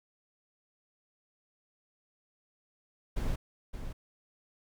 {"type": "noise with echo", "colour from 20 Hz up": "brown", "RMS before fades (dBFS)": -31, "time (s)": [3.16, 3.36], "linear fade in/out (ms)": 10, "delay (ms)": 570, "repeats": 1, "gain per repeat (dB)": -8, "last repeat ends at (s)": 3.93, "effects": []}